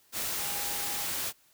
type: tone in noise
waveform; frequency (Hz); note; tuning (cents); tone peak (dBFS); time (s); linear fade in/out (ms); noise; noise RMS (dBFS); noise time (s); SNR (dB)
sine; 816; G#5; -31; -43; 0.36-1.08; 50; white; -33; 0.12-1.33; -13
effects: white hiss -64 dBFS RMS until 1.53 s